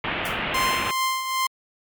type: low-pass noise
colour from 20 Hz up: white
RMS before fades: -27 dBFS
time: 0.04-0.91 s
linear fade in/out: 2 ms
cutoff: 3100 Hz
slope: 48 dB/octave
type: noise with exponential decay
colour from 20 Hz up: white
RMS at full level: -31 dBFS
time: 0.25-0.43 s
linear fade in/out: 5 ms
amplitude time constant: 38 ms
type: tone with tremolo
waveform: sawtooth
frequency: 1047 Hz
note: C6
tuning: 1 cent sharp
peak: -16 dBFS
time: 0.54-1.47 s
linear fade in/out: 5 ms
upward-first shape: triangle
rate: 2.5 Hz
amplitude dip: 60%
effects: MP3 96 kbps